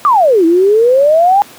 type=exponential two-way sweep; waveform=sine; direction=down then up; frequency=1239 to 321.2 to 831 Hz; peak=-5 dBFS; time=0.05-1.42 s; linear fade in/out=0 ms; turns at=0.45 s; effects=pink hiss -36 dBFS RMS until 1.58 s + high-pass 200 Hz 12 dB/octave